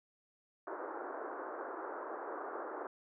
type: band-pass noise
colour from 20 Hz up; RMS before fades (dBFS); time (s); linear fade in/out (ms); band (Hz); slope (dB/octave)
pink; -43; 0.67-2.87; 2; 320 to 1500; 48
effects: none